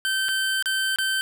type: tone with dropouts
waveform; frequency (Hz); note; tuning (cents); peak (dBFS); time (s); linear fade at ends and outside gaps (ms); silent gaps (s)
25% pulse; 1548; G6; -22; -18; 0.05-1.21; 0; 0.285-0.289 / 0.625-0.658 / 0.96-0.986
effects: none